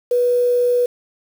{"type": "tone with quantisation", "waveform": "sine", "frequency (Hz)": 489.2, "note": "B4", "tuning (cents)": -16, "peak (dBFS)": -13, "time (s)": [0.11, 0.86], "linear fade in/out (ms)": 5, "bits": 6, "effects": []}